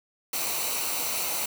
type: noise with comb filter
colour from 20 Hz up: white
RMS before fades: -29 dBFS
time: 0.33-1.46 s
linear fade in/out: 5 ms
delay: 0.59 ms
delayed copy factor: -0.6
effects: none